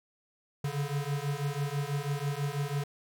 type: beating tone pair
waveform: square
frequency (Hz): 140 / 146.1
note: C#3 / D3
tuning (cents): +18 / -9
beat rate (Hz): 6.1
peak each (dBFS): -34 / -34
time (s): 0.64-2.84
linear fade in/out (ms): 5
effects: none